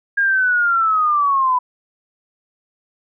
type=linear sweep; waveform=sine; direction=down; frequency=1629 to 987.8 Hz; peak=-13 dBFS; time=0.17-1.59 s; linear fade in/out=10 ms; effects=none